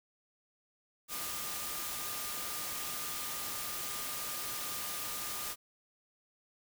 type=tone in noise; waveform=sine; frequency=1211 Hz; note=D#6; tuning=47 cents flat; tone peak=-48 dBFS; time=1.08-5.56 s; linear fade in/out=50 ms; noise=white; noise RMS=-39 dBFS; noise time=1.08-5.56 s; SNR=-12 dB; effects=none